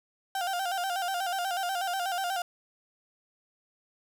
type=tone with vibrato; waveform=35% pulse; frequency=740 Hz; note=F#5; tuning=in tune; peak=-27 dBFS; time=0.35-2.42 s; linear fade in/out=2 ms; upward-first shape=square; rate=8.2 Hz; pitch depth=82 cents each way; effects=none